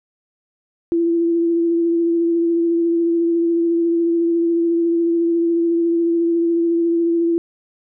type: tone with vibrato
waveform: sine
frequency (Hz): 336.9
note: E4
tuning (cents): +38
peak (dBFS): -14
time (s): 0.92-7.38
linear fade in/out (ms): 0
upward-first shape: triangle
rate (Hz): 14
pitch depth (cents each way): 21
effects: none